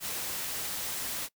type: noise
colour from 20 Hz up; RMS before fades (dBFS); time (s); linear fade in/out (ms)
white; -35; 0-1.29; 50
effects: noise-tail reverb RT60 0.1 s tail -22 dB re dry